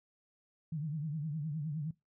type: tone with vibrato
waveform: sine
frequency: 152.3 Hz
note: D#3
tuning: 37 cents flat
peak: -34 dBFS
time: 0.72-1.91 s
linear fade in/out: 5 ms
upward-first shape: triangle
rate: 9.7 Hz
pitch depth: 150 cents each way
effects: noise-tail reverb RT60 0.2 s tail -20 dB re dry